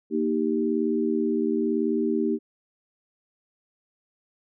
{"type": "chord", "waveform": "sine", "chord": "Eb major", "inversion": "second", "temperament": "equal", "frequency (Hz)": [233.1, 311.1, 392], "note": ["Bb3", "Eb4", "G4"], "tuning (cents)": [0, 0, 0], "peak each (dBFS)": -26, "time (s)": [0.1, 2.39], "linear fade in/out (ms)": 50, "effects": []}